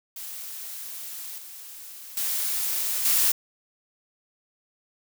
blue noise with level steps, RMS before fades -37 / -42 / -27 / -21 dBFS, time 0.16-3.32 s, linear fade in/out 5 ms, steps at 1.38 / 2.17 / 3.05 s, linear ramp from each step 2 ms, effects none

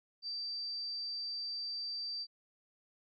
sine tone, 4664 Hz, D8, 13 cents flat, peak -37 dBFS, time 0.22-2.27 s, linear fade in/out 50 ms, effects none

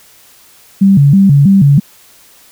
sine tone with vibrato, 166.4 Hz, E3, 17 cents sharp, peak -3 dBFS, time 0.81-1.8 s, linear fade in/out 10 ms, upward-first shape square, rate 3.1 Hz, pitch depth 280 cents each way, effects white hiss -43 dBFS RMS until 2.51 s

